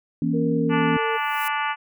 sine chord, A# diminished, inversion second, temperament equal with one note detuned, 164.81 / 236.6 / 277.2 Hz, E3 / A#3 / C#4, 0 / +26 / 0 cents, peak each -24 dBFS, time 0.22-0.97 s, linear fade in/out 2 ms
sine tone with pitch glide, 465.6 to 450.8 Hz, A#4 to A4, -2 to +42 cents, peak -25 dBFS, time 0.33-1.18 s, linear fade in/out 20 ms, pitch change -56 cents, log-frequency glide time 0.53-0.82 s
harmonic tone, 292.1 Hz, D4, 9 cents flat, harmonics 3 / 4 / 5 / 6 / 7 / 8 / 9 / 10, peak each -26 / -28 / -30 / -32 / -33 / -34 / -35 / -36 dBFS, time 0.69-1.76 s, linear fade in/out 50 ms
violet noise with exponential growth, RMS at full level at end -31 dBFS, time 1.02-1.48 s, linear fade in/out 2 ms, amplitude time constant 98 ms
effects none

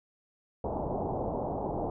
white low-pass noise, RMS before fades -33 dBFS, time 0.64-1.9 s, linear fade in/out 2 ms, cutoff 870 Hz, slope 48 dB/octave, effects none

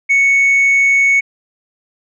sine tone, 2217 Hz, C#7, in tune, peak -6 dBFS, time 0.09-1.21 s, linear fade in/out 20 ms, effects tanh soft clip ceiling -7 dBFS

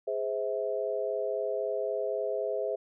sine chord, Ab augmented, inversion none, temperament just, 415.3 / 519.1 / 648.9 Hz, Ab4 / C5 / E5, 0 / -14 / -27 cents, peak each -33 dBFS, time 0.07-2.76 s, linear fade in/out 10 ms, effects none

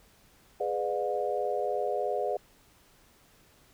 sine chord, G# diminished seventh, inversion none, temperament just, 415.3 / 498.4 / 598 / 717.6 Hz, G#4 / B4 / D5 / F5, 0 / +16 / +31 / +47 cents, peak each -33 dBFS, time 0.6-2.37 s, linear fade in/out 5 ms, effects pink hiss -61 dBFS RMS until 3.73 s

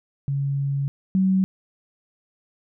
sine tone pair in turn, 139.3 / 189.36 Hz, C#3 / F#3, +9 / +40 cents, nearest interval perfect fourth, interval 531 cents, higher second, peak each -21 / -16 dBFS, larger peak second, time 0.28-0.88 / 1.15-1.44 s, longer first, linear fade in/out 0 ms, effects none

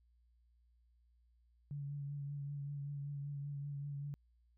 sine tone with vibrato, 142.5 Hz, C#3, 48 cents sharp, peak -40 dBFS, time 1.71-4.14 s, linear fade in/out 0 ms, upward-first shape triangle, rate 5.2 Hz, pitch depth 30 cents each way, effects added 59 Hz sine -68 dBFS peak until 4.57 s

